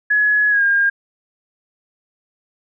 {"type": "tone with pitch glide", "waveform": "sine", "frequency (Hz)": [1690, 1613.7], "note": ["G#6", "G6"], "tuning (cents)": [30, 50], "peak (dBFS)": -12, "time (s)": [0.1, 0.9], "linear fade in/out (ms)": 10, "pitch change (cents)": -80, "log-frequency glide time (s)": [0.49, 0.63], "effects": []}